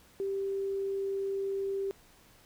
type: tone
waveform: sine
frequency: 392 Hz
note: G4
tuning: in tune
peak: -30 dBFS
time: 0.2-1.91 s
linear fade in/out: 0 ms
effects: pink hiss -60 dBFS RMS until 2.45 s